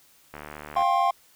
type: click train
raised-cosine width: 0.5 ms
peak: -23 dBFS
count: 37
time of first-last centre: 0.34-0.821 s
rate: 74.8 Hz
type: chord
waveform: triangle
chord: F suspended second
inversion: none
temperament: equal with one note detuned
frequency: 698.5 / 784 / 1064.2 Hz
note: F5 / G5 / C6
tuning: 0 / 0 / +29 cents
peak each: -22 dBFS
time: 0.76-1.11 s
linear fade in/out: 5 ms
effects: white hiss -58 dBFS RMS until 1.35 s